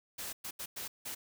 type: noise bursts at uneven times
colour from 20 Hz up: white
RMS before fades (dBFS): -41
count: 5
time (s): 0.18-0.33 / 0.44-0.51 / 0.59-0.66 / 0.76-0.88 / 1.05-1.15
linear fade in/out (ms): 10
effects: none